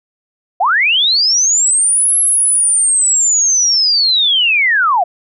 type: linear two-way sweep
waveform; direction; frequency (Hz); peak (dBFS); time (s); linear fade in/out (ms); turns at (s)
sine; up then down; 652 to 11170 to 652; -9; 0.6-5.04; 10; 2.18
effects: none